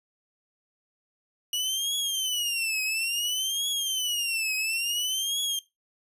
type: tone with vibrato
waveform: sawtooth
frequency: 2916 Hz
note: F#7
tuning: 26 cents flat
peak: -23 dBFS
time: 1.53-5.59 s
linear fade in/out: 2 ms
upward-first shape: triangle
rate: 0.58 Hz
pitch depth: 250 cents each way
effects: noise-tail reverb RT60 0.2 s tail -18 dB re dry + resampled to 32000 Hz

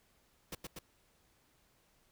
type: noise with echo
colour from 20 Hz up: pink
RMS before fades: -42 dBFS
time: 0.52-0.55 s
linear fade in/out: 5 ms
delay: 120 ms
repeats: 2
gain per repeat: -2 dB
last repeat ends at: 0.79 s
effects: pink hiss -71 dBFS RMS until 2.11 s

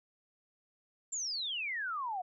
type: exponential sweep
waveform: sine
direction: down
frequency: 7460 to 703 Hz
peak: -34 dBFS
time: 1.12-2.22 s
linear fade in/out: 10 ms
effects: none

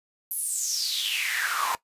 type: noise with high-pass filter sweep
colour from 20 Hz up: pink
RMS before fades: -28 dBFS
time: 0.31-1.75 s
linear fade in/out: 0 ms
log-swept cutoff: 12000 to 900 Hz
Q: 6.5
effects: noise-tail reverb RT60 0.1 s tail -18 dB re dry + resampled to 32000 Hz

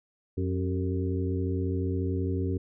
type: harmonic tone with a mistuned harmonic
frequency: 91 Hz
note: F#2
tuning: 28 cents flat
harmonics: 1 / 2 / 3 / 4 / 5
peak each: -28 / -37 / -33 / -34 / -39 dBFS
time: 0.37-2.58 s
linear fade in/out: 10 ms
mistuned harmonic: 4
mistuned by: +76 cents
effects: none

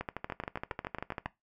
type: two click trains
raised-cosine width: 0.5 ms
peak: -21 / -20 dBFS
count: 8 / 17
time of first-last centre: 0.3-1.259 / 0.01-1.26 s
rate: 7.3 / 12.8 Hz
effects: noise-tail reverb RT60 0.2 s tail -19 dB re dry

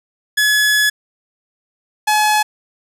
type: tone pair in turn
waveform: sawtooth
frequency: 1700 / 850 Hz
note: G#6 / G#5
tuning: +40 / +40 cents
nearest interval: octave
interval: 1200 cents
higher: first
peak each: -8 dBFS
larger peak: neither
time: 0.37-0.9 / 2.07-2.43 s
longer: first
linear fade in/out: 10 ms
effects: resampled to 32000 Hz + 7-bit

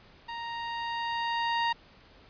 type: tone with level ramp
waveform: sawtooth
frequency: 932.3 Hz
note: A#5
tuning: in tune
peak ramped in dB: -32 to -21 dBFS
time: 0.28-1.73 s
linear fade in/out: 10 ms
effects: pink hiss -56 dBFS RMS until 2.29 s + resampled to 11025 Hz

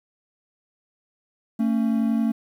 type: tone pair together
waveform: triangle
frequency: 224.5 / 275.7 Hz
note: A3 / C#4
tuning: +35 / -9 cents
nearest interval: major third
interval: 356 cents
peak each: -18 / -24 dBFS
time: 1.59-2.32 s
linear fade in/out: 10 ms
effects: 9-bit

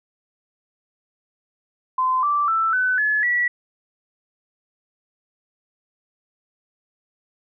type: tone with pitch steps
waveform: sine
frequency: 1029 / 1168.4 / 1326.8 / 1506.5 / 1710.7 / 1942.5 Hz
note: C6 / D6 / E6 / F#6 / A6 / B6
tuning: -29 / -9 / +11 / +31 / -49 / -29 cents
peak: -17 dBFS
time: 1.98-3.48 s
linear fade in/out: 5 ms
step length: 250 ms
effects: none

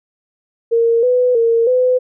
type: tone with pitch steps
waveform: sine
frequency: 462.4 / 498.2 / 460.5 / 505 Hz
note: A#4 / B4 / A#4 / B4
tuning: -14 / +15 / -21 / +39 cents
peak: -10 dBFS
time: 0.71-1.99 s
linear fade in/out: 20 ms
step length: 320 ms
effects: none

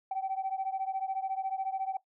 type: beating tone pair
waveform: sine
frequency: 764 / 778 Hz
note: G5 / G5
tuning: -45 / -13 cents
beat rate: 14 Hz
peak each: -32 / -34 dBFS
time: 0.11-1.97 s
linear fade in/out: 5 ms
effects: noise-tail reverb RT60 0.1 s tail -17 dB re dry + tanh soft clip ceiling -25 dBFS

